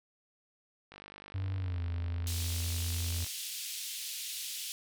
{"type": "click train", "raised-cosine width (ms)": 0.3, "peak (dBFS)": -32, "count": 118, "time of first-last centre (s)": [0.92, 3.265], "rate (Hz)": 49.9}
{"type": "tone with pitch glide", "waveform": "triangle", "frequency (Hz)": [95.2, 85.3], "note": ["F#2", "F2"], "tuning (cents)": [50, -40], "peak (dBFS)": -30, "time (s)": [1.34, 3.25], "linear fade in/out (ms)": 10, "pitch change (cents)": -190, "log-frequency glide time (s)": [1.57, 1.82]}
{"type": "band-pass noise", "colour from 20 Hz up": "pink", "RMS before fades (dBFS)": -40, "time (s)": [2.27, 4.72], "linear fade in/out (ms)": 0, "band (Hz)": [2900, 16000], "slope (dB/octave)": 24}
{"effects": []}